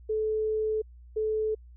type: tone pair in turn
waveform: sine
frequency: 433.8 / 433.8 Hz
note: A4 / A4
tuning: -25 / -25 cents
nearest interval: unison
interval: 0 cents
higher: neither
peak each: -25 dBFS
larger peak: neither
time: 0.09-0.82 / 1.16-1.55 s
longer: first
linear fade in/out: 10 ms
effects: added 60 Hz sine -47 dBFS peak until 1.76 s